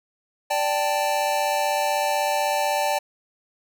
square chord, D suspended fourth, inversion none, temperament equal, 587.3 / 784 / 880 Hz, D5 / G5 / A5, 0 / 0 / 0 cents, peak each -26 dBFS, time 0.5-2.99 s, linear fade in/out 10 ms, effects none

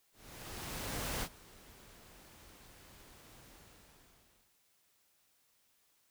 pink noise with ADSR envelope, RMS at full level -37 dBFS, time 0.12-4.56 s, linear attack 1100 ms, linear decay 66 ms, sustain -21 dB, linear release 1100 ms, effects white hiss -73 dBFS RMS until 6.1 s

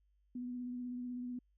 sine tone with vibrato, 246.9 Hz, B3, in tune, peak -39 dBFS, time 0.35-1.39 s, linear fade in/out 5 ms, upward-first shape triangle, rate 16 Hz, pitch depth 24 cents each way, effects added 50 Hz sine -70 dBFS peak until 1.57 s

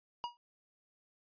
square tone with exponential decay, 958 Hz, A#5, 47 cents sharp, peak -33 dBFS, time 0.24-0.37 s, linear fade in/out 0 ms, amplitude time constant 28 ms, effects resampled to 11025 Hz

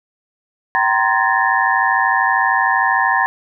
sine tone cluster, 772 / 941 / 1041 / 1704 / 1817 Hz, G5 / A#5 / C6 / G#6 / A#6, -27 / +16 / -9 / +44 / -45 cents, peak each -19 dBFS, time 0.75-3.26 s, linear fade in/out 0 ms, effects none

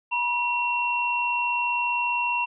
sine tone pair together, 965.2 / 2730 Hz, B5 / F7, -40 / -40 cents, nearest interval octave + tritone, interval 1800 cents, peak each -25 dBFS, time 0.11-2.46 s, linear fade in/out 20 ms, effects none

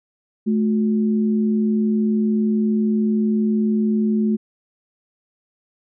sine tone pair together, 215.8 / 362.9 Hz, A3 / F#4, -33 / -34 cents, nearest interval major sixth, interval 899 cents, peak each -16 / -26 dBFS, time 0.46-4.37 s, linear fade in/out 20 ms, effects none

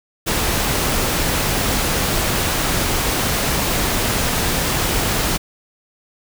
pink noise, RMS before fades -19 dBFS, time 0.26-5.38 s, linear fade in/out 20 ms, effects none

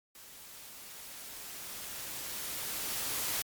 white noise with level ramp, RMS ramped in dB -52 to -33 dBFS, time 0.15-3.42 s, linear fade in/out 2 ms, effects MP3 96 kbps

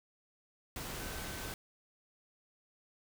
sine tone in noise, 1533 Hz, G6, 39 cents flat, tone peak -51 dBFS, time 1-1.52 s, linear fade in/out 2 ms, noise pink, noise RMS -42 dBFS, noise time 0.76-1.54 s, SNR -12 dB, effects none

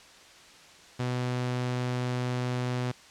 sawtooth tone, 124.6 Hz, B2, 16 cents sharp, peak -24 dBFS, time 0.99-2.92 s, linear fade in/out 10 ms, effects white hiss -52 dBFS RMS until 3.1 s + low-pass 6000 Hz 12 dB/octave

